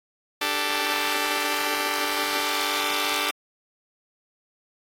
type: chord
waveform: 5% pulse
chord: D suspended fourth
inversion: none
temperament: just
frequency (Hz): 293.7 / 391.6 / 440.5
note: D4 / G4 / A4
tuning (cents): 0 / -2 / +2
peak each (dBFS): -18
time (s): 0.41-3.31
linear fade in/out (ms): 5
effects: AAC 48 kbps